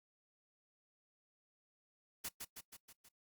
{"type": "noise with echo", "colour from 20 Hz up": "white", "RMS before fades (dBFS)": -42, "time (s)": [2.24, 2.29], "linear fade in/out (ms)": 10, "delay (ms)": 160, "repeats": 5, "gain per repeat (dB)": -4, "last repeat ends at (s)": 3.09, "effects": ["noise-tail reverb RT60 0.1 s tail -18 dB re dry", "Opus 48 kbps"]}